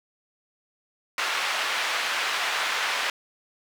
white band-pass noise, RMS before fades -27 dBFS, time 1.18-3.1 s, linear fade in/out 2 ms, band 820 to 2700 Hz, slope 12 dB/octave, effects none

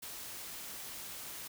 white noise, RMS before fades -45 dBFS, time 0.02-1.48 s, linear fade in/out 10 ms, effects none

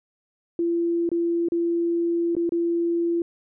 sine tone with dropouts, 339.9 Hz, F4, 47 cents flat, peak -20 dBFS, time 0.59-3.22 s, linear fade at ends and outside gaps 2 ms, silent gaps 1.091-1.116 / 1.486-1.52 / 2.352-2.366 / 2.493-2.521 s, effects none

